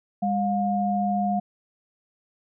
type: tone pair together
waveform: sine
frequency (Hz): 201.8 / 712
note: G#3 / F5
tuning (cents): -49 / +33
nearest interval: octave + minor seventh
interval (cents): 2182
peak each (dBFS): -24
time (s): 0.22-1.4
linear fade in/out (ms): 10
effects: none